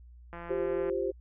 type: click train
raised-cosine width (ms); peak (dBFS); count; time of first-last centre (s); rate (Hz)
0.5; -27; 98; 0.33-0.897; 171
type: chord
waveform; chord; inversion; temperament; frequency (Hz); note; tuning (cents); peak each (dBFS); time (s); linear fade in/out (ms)
sine; F suspended second; none; equal; 349.2 / 392 / 523.3; F4 / G4 / C5; 0 / 0 / 0; -34 / -31 / -33; 0.49-1.12; 20
effects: added 60 Hz sine -49 dBFS peak until 1.2 s + low-pass 2000 Hz 12 dB/octave